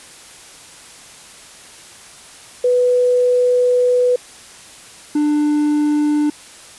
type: tone pair in turn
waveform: sine / triangle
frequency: 495.1 / 297.3 Hz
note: B4 / D4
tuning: +4 / +21 cents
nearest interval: major sixth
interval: 883 cents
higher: first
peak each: -11 / -11 dBFS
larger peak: neither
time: 2.64-4.16 / 5.15-6.3 s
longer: first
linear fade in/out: 5 ms
effects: white hiss -40 dBFS RMS until 6.78 s + resampled to 24000 Hz